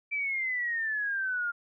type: exponential sweep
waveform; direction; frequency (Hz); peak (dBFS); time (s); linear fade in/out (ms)
sine; down; 2341 to 1396.9; -28; 0.11-1.52; 20
effects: none